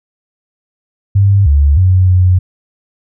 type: tone with pitch steps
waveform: sine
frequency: 99.3 / 71.5 / 92.5 / 91.3 Hz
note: G2 / D2 / F#2 / F#2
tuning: +23 / -46 / 0 / -23 cents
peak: -5 dBFS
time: 1.15-2.39 s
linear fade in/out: 10 ms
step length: 310 ms
effects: none